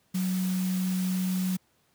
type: tone in noise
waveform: sine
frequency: 185 Hz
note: F#3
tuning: in tune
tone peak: -25 dBFS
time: 0.14-1.57 s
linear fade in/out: 10 ms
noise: white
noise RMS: -40 dBFS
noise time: 0.14-1.57 s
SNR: +12 dB
effects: pink hiss -68 dBFS RMS until 1.94 s + high-pass 80 Hz 12 dB/octave